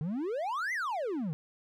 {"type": "exponential two-way sweep", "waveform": "triangle", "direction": "up then down", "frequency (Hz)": [143.9, 2100, 143.9], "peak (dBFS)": -29, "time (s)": [0.01, 1.33], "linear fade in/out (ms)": 0, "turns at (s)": 0.73, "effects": []}